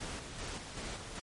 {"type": "noise with tremolo", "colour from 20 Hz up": "pink", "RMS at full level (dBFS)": -41, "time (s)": [0, 1.2], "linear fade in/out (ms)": 10, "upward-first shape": "square", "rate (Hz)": 2.6, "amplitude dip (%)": 40, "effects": ["low-pass 10000 Hz 12 dB/octave", "MP3 48 kbps"]}